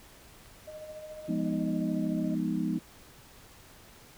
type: click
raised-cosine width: 0.3 ms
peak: -39 dBFS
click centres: 0.459 s
type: tone with tremolo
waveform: sine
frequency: 617 Hz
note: D#5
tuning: 15 cents flat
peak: -39 dBFS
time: 0.67-2.35 s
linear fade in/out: 10 ms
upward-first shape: sine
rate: 14 Hz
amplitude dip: 45%
type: chord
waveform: sine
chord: F half-diminished seventh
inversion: none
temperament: equal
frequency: 174.61 / 207.7 / 246.9 / 311.1 Hz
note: F3 / Ab3 / Cb4 / Eb4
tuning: 0 / 0 / 0 / 0 cents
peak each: -33 dBFS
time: 1.28-2.79 s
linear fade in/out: 10 ms
effects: pink hiss -54 dBFS RMS until 4.17 s